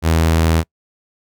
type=tone; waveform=sawtooth; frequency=81.3 Hz; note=E2; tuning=23 cents flat; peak=-8 dBFS; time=0.02-0.64 s; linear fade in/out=50 ms; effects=noise-tail reverb RT60 0.1 s tail -26 dB re dry